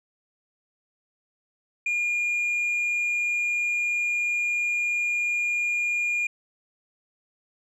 sine tone, 2421 Hz, D#7, 48 cents flat, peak -20 dBFS, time 1.86-6.27 s, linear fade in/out 5 ms, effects tanh soft clip ceiling -22 dBFS

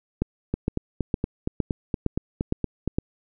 two click trains, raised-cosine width 3 ms, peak -9 / -11 dBFS, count 7 / 11, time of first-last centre 0.22-2.985 / 0.54-2.876 s, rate 2.17 / 4.28 Hz, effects none

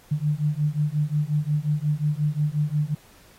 sine beating tone pair, 146.83 / 152.43 Hz, D3 / D#3, 0 / -35 cents, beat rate 5.6 Hz, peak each -24 dBFS, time 0.11-2.95 s, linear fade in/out 10 ms, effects pink hiss -54 dBFS RMS until 3.38 s + AAC 48 kbps

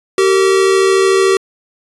square tone pair together, 384.2 / 457.7 Hz, G4 / A#4, -35 / -32 cents, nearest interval minor third, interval 303 cents, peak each -10 / -17 dBFS, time 0.18-1.37 s, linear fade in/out 2 ms, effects resampled to 24000 Hz

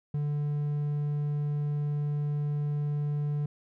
triangle tone, 146.83 Hz, D3, in tune, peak -25 dBFS, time 0.14-3.46 s, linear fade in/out 5 ms, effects none

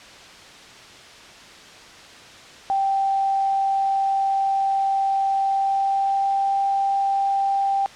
sine tone with pitch glide, 782 to 787.9 Hz, G5 to G5, -4 to +9 cents, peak -18 dBFS, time 2.7-7.86 s, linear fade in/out 0 ms, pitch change +13 cents, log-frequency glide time 5.42-6.5 s, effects white hiss -43 dBFS RMS until 7.95 s + low-pass 5000 Hz 12 dB/octave

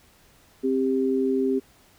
sine tone pair together, 263.8 / 396.3 Hz, C4 / G4, +14 / +19 cents, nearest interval perfect fifth, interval 705 cents, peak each -23 dBFS, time 0.63-1.6 s, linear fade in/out 20 ms, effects pink hiss -57 dBFS RMS until 1.98 s

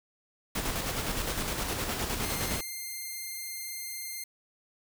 pink noise with tremolo, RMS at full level -31 dBFS, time 0.55-2.61 s, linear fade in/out 5 ms, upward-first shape square, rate 9.7 Hz, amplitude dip 35%
5% pulse tone, 2103 Hz, C7, 8 cents sharp, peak -26 dBFS, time 2.23-4.24 s, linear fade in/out 5 ms
effects none

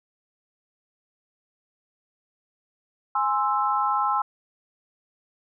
sine chord, Ab augmented, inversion none, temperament equal, 830.6 / 1046.5 / 1318.5 Hz, Ab5 / C6 / E6, 0 / 0 / 0 cents, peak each -25 dBFS, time 3.15-4.22 s, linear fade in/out 5 ms, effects none

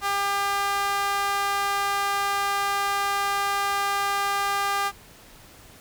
sawtooth tone with high-pass filter, 400 Hz, G4, 35 cents sharp, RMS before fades -25 dBFS, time 0.01-4.92 s, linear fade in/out 50 ms, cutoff 1000 Hz, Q 2.5, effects pink hiss -49 dBFS RMS until 5.8 s

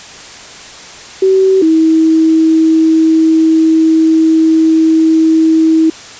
sine tone pair in turn, 381.5 / 320.8 Hz, G4 / E4, -47 / -47 cents, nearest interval minor third, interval 300 cents, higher first, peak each -5 dBFS, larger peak neither, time 1.22-1.62 / 1.62-5.9 s, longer second, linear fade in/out 5 ms, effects white hiss -31 dBFS RMS until 6.19 s + resampled to 16000 Hz

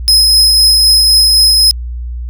40% pulse tone with tremolo, 5110 Hz, D#8, 45 cents sharp, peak -3 dBFS, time 0.08-1.71 s, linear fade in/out 0 ms, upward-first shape triangle, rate 3.9 Hz, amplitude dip 25%, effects added 60 Hz sine -18 dBFS peak until 2.29 s

